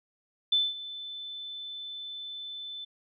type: tone with ADSR envelope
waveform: sine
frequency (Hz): 3520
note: A7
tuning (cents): 0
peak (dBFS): -20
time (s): 0.52-2.85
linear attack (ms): 6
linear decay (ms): 210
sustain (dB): -17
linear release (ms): 10
effects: none

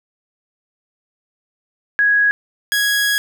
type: tone pair in turn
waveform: sine / sawtooth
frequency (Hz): 1661.2 / 1661.2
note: G#6 / G#6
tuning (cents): 0 / 0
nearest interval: unison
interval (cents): 0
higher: neither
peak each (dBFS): -11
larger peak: neither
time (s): 1.99-2.31 / 2.72-3.18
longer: second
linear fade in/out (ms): 0
effects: none

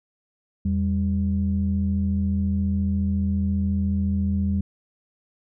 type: tone pair together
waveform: sine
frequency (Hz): 83.36 / 197.7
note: E2 / G3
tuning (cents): +20 / +15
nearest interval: octave + minor third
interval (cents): 1495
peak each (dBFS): -22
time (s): 0.65-4.61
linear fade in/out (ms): 5
effects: tanh soft clip ceiling -13 dBFS

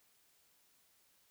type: silence
effects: white hiss -71 dBFS RMS until 1.3 s

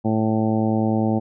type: harmonic tone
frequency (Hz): 110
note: A2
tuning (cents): 0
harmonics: 1 / 2 / 3 / 4 / 5 / 6 / 7 / 8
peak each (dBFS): -24 / -20 / -25 / -31 / -29 / -33 / -29 / -37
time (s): 0.04-1.2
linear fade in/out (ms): 20
effects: none

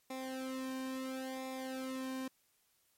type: tone with flanger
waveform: sawtooth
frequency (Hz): 261.6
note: C4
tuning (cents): 0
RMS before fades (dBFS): -41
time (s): 0.1-2.28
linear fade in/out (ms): 5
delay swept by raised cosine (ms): 0.66 to 1.48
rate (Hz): 0.73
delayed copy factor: -0.95
effects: white hiss -74 dBFS RMS until 2.97 s + MP3 64 kbps

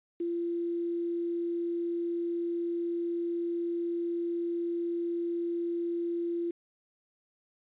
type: tone with quantisation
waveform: sine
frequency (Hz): 342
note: F4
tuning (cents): -36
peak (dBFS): -29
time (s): 0.2-6.51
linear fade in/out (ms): 5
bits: 9
effects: resampled to 8000 Hz

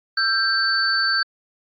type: tone cluster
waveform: sine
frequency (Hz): 1336 / 1578 / 4510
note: E6 / G6 / C#8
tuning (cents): +23 / +11 / +29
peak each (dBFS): -27 / -20 / -21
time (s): 0.17-1.23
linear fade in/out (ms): 5
effects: AAC 64 kbps

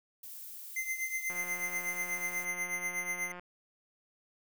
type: noise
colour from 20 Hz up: violet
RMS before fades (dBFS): -46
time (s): 0.23-2.45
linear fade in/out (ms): 5
type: tone with tremolo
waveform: square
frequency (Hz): 2073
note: C7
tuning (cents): -17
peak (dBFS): -31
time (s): 0.76-3.32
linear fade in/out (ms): 5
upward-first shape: triangle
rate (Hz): 8.2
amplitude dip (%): 80
type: click train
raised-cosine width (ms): 0.5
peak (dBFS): -31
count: 374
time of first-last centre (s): 1.3-3.396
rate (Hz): 178
effects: none

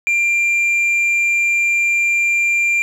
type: tone with tanh clipping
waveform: triangle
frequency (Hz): 2380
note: D7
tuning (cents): +22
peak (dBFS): -14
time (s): 0.07-2.82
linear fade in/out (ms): 0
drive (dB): 8
effects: none

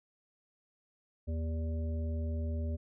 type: harmonic tone with a mistuned harmonic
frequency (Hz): 79.9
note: D#2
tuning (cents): +47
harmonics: 1 / 3 / 5 / 7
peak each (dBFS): -32 / -42 / -49 / -47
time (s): 1.27-2.77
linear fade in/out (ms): 20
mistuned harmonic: 7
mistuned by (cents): +72
effects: none

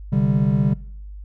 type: chord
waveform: triangle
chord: C suspended second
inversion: none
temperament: just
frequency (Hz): 130.81 / 147.16 / 196.22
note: C3 / D3 / G3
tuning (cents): 0 / +4 / +2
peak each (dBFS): -18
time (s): 0.12-0.74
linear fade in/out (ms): 10
effects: noise-tail reverb RT60 0.7 s tail -23 dB re dry + added 50 Hz sine -33 dBFS peak until 1.24 s

